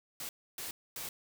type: noise bursts at uneven times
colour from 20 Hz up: white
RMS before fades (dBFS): -41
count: 3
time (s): 0.2-0.29 / 0.58-0.71 / 0.96-1.09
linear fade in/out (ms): 2
effects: none